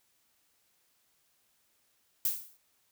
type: noise with exponential decay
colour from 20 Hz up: violet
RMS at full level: -26 dBFS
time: 2.25-2.57 s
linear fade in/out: 2 ms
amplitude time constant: 69 ms
effects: white hiss -72 dBFS RMS until 2.91 s